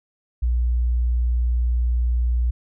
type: tone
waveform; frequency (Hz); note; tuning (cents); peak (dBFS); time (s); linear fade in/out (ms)
sine; 60; B1; -49; -17; 0.42-2.51; 10
effects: none